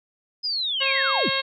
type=linear sweep; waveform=sine; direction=down; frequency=5090 to 87.31 Hz; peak=-23 dBFS; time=0.43-1.3 s; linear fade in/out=20 ms
type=harmonic tone; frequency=540 Hz; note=C#5; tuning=45 cents flat; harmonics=1 / 2 / 3 / 4 / 5 / 6 / 7 / 8; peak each=-30 / -30 / -30 / -30 / -30 / -30 / -30 / -30 dBFS; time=0.8-1.42 s; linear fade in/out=20 ms
effects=none